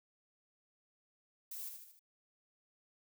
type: noise with echo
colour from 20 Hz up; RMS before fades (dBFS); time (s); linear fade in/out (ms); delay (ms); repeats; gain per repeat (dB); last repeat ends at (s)
violet; -45; 1.51-1.69; 5; 76; 4; -5; 1.994
effects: none